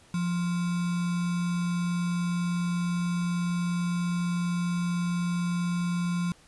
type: tone with sample-and-hold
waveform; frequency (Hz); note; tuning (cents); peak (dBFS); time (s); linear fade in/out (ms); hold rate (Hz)
sine; 174.7; F3; +1; -25; 0.14-6.32; 2; 1225
effects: pink hiss -57 dBFS RMS until 6.47 s + resampled to 24000 Hz